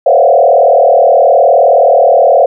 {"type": "tone with frequency modulation", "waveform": "sine", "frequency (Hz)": 614, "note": "D#5", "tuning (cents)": -23, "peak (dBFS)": -3, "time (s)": [0.06, 2.46], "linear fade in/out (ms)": 5, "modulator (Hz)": 39.1, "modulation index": 2.9, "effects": []}